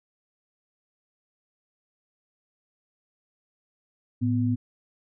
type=tone pair together; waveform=sine; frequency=110.52 / 248.1 Hz; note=A2 / B3; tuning=+8 / +8 cents; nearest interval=octave + major second; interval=1400 cents; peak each=-24 dBFS; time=4.21-4.56 s; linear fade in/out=20 ms; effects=none